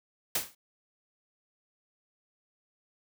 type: noise with exponential decay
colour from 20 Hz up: white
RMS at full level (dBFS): -25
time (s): 0.35-0.55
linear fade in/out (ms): 5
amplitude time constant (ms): 43
effects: none